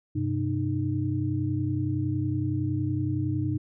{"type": "tone cluster", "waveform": "sine", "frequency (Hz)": [98.1, 128.9, 305.3], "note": ["G2", "C3", "D#4"], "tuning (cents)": [2, -26, -33], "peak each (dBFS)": -29, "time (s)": [0.15, 3.58], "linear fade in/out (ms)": 10, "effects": []}